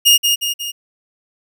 sawtooth tone with echo, 2845 Hz, F7, 31 cents sharp, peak -4 dBFS, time 0.05-0.18 s, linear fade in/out 20 ms, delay 180 ms, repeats 3, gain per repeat -5 dB, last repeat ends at 0.72 s, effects none

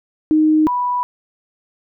sine tone pair in turn, 310 / 984.2 Hz, D#4 / B5, -6 / -6 cents, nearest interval octave + minor sixth, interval 2000 cents, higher second, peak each -10 / -16 dBFS, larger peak first, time 0.31-0.67 / 0.67-1.03 s, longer neither, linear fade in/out 0 ms, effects none

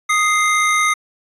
square tone pair together, 1244.5 / 2093 Hz, D#6 / C7, 0 / 0 cents, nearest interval major sixth, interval 900 cents, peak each -17 dBFS, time 0.09-0.94 s, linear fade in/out 10 ms, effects resampled to 24000 Hz

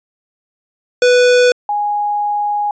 square / sine tone pair in turn, 493.9 / 827.5 Hz, B4 / G#5, 0 / -6 cents, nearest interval major sixth, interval 894 cents, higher second, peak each -8 / -14 dBFS, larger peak first, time 1.02-1.52 / 1.69-2.71 s, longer second, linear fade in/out 2 ms, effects resampled to 16000 Hz

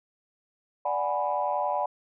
sine chord, G# half-diminished seventh, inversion second, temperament equal, 587.3 / 740 / 830.6 / 987.8 Hz, D5 / F#5 / G#5 / B5, 0 / 0 / 0 / 0 cents, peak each -30 dBFS, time 0.85-1.86 s, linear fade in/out 5 ms, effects tanh soft clip ceiling -14 dBFS

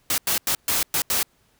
white noise bursts at uneven times, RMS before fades -22 dBFS, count 6, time 0.1-0.18 / 0.27-0.38 / 0.47-0.55 / 0.68-0.83 / 0.94-1.02 / 1.1-1.23 s, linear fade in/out 2 ms, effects pink hiss -63 dBFS RMS until 1.59 s

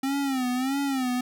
square tone with vibrato, 263.9 Hz, C4, 15 cents sharp, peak -25 dBFS, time 0.03-1.21 s, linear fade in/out 5 ms, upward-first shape sine, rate 1.6 Hz, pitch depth 110 cents each way, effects none

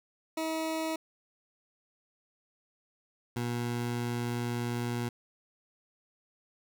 20% pulse tone pair in turn, 320 / 119.86 Hz, D#4 / A#2, +49 / +49 cents, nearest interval octave + perfect fourth, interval 1700 cents, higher first, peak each -26 dBFS, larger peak neither, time 0.37-0.96 / 3.36-5.09 s, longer second, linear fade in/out 5 ms, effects none

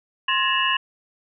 sine tone cluster, 1054 / 1694 / 1848 / 2682 / 2892 Hz, C6 / G#6 / A#6 / E7 / F#7, +12 / +34 / -16 / +29 / -40 cents, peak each -23 / -26 / -30 / -26 / -23 dBFS, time 0.28-0.77 s, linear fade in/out 5 ms, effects none

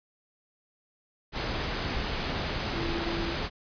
sine tone in noise, 337.7 Hz, E4, 42 cents sharp, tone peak -33 dBFS, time 2.73-3.35 s, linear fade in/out 50 ms, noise pink, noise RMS -31 dBFS, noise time 1.32-3.5 s, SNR -5 dB, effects resampled to 11025 Hz

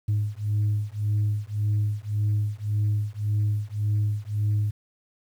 sine beating tone pair, 103.83 / 105.63 Hz, G#2 / G#2, 0 / +30 cents, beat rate 1.8 Hz, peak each -24 dBFS, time 0.08-4.71 s, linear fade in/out 10 ms, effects tanh soft clip ceiling -18 dBFS + 9-bit

